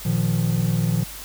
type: chord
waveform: triangle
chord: Bb suspended fourth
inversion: none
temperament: equal with one note detuned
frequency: 116.54 / 154.4 / 174.61 Hz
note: Bb2 / Eb3 / F3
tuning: 0 / -13 / 0 cents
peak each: -21 dBFS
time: 0.05-1.04 s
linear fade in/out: 10 ms
effects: added 50 Hz sine -41 dBFS peak until 1.24 s + white hiss -37 dBFS RMS until 1.24 s